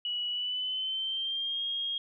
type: tone with pitch glide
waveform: sine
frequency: 2933 to 3254 Hz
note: F#7 to G#7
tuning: -16 to -36 cents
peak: -30 dBFS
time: 0.05-1.98 s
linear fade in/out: 2 ms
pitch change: +180 cents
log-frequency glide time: 0.29-1.63 s
effects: none